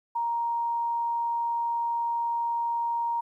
sine tone, 936 Hz, A#5, 7 cents sharp, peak -25 dBFS, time 0.15-3.21 s, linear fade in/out 10 ms, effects 11-bit

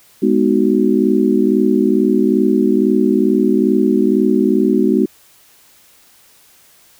sine chord, G# minor seventh, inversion none, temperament just, 207.7 / 249.2 / 311.5 / 373.8 Hz, G#3 / B3 / D#4 / F#4, 0 / +16 / +2 / +18 cents, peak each -16 dBFS, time 0.22-5.06 s, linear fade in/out 10 ms, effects white hiss -49 dBFS RMS until 6.99 s

